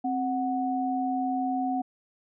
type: tone pair together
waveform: sine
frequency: 262.9 / 738.7 Hz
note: C4 / F#5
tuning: +8 / -3 cents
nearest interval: octave + tritone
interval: 1789 cents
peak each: -28 dBFS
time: 0.04-1.82 s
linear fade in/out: 10 ms
effects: none